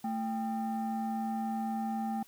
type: tone pair together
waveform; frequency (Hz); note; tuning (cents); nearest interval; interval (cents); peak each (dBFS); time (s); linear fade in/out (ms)
sine; 222 / 791; A3 / G5; +16 / +15; octave + minor seventh; 2199; -31 / -33; 0.04-2.23; 5
effects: tanh soft clip ceiling -28 dBFS + white hiss -60 dBFS RMS until 2.27 s